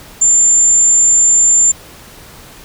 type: tone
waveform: sine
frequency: 7230 Hz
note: A8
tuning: 46 cents sharp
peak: -6 dBFS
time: 0.21-1.72 s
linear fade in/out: 10 ms
effects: pink hiss -37 dBFS RMS until 2.64 s